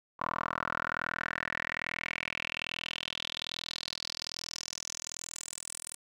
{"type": "tone with band-pass filter sweep", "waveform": "10% pulse", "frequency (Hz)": 41.2, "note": "E1", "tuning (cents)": 0, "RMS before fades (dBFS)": -38, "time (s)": [0.19, 5.96], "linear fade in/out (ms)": 20, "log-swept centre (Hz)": [1100, 9200], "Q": 4.6, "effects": []}